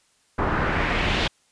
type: noise with low-pass filter sweep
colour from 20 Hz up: pink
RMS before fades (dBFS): -23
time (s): 0.38-1.28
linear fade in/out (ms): 10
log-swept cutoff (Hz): 1200 to 3600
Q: 1.9
effects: white hiss -63 dBFS RMS until 1.51 s + resampled to 22050 Hz